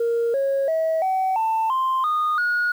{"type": "tone with pitch steps", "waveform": "sine", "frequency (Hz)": [466.2, 548, 644.2, 757.3, 890.3, 1046.6, 1230.3, 1446.3], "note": ["A#4", "C#5", "E5", "F#5", "A5", "C6", "D#6", "F#6"], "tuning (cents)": [0, -20, -40, 40, 20, 0, -20, -40], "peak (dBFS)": -17, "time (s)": [0, 2.72], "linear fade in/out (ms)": 5, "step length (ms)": 340, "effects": ["tanh soft clip ceiling -16 dBFS", "8-bit"]}